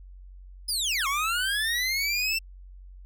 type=linear two-way sweep; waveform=25% pulse; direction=down then up; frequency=5130 to 1069 to 2697 Hz; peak=-21 dBFS; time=0.68-2.39 s; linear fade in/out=10 ms; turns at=1.07 s; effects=added 46 Hz sine -43 dBFS peak until 3.05 s